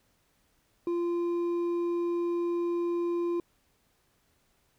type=tone with hard clipping; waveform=sine; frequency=345 Hz; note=F4; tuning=21 cents flat; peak=-28 dBFS; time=0.87-3.4 s; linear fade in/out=2 ms; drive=4 dB; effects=pink hiss -70 dBFS RMS until 4.78 s